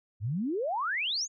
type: exponential sweep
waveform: sine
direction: up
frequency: 92.5 to 7040 Hz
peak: -28 dBFS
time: 0.2-1.28 s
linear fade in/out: 50 ms
effects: none